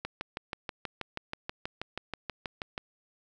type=click train; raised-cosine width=0.3 ms; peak=-18 dBFS; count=18; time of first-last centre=0.05-2.779 s; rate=6.23 Hz; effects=none